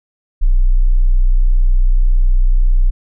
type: tone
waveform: sine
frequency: 30.87 Hz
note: B0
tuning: in tune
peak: -7 dBFS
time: 0.41-2.91 s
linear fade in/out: 20 ms
effects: none